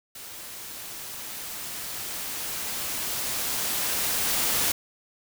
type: noise with level ramp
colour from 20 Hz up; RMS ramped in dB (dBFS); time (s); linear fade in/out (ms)
white; -41 to -24; 0.15-4.72; 5
effects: none